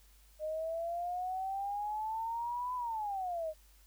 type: exponential two-way sweep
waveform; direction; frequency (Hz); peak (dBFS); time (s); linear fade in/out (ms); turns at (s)
sine; up then down; 612 to 1008 to 612; -34; 0.39-3.54; 50; 2.75
effects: added 50 Hz sine -60 dBFS peak until 3.86 s + white hiss -66 dBFS RMS until 3.86 s